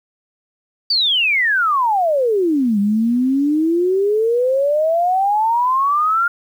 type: exponential two-way sweep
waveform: sine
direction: down then up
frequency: 4699 to 198.3 to 1417 Hz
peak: -13 dBFS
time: 0.9-6.28 s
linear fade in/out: 5 ms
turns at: 2.79 s
effects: 8-bit